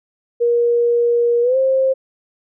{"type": "tone with pitch glide", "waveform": "sine", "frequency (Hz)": [474.5, 529.5], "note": ["A#4", "C5"], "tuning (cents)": [31, 21], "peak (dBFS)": -12, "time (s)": [0.4, 1.94], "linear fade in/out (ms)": 20, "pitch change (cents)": 190, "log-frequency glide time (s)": [1.42, 1.57], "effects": []}